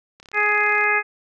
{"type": "click train", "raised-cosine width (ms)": 0.2, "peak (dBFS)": -27, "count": 23, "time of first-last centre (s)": [0.2, 0.84], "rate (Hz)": 34.4}
{"type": "harmonic tone", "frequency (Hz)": 417.6, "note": "G#4", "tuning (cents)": 10, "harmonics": [1, 2, 3, 4, 5, 6], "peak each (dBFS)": [-27, -26, -25, -21, -21, -24], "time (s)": [0.33, 1.03], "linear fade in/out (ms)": 50}
{"effects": []}